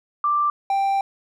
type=tone pair in turn; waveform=sine / triangle; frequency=1178 / 786.2 Hz; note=D6 / G5; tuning=+5 / +5 cents; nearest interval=perfect fifth; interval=700 cents; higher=first; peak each=-17 / -16 dBFS; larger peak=second; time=0.24-0.5 / 0.7-1.01 s; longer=second; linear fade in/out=2 ms; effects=none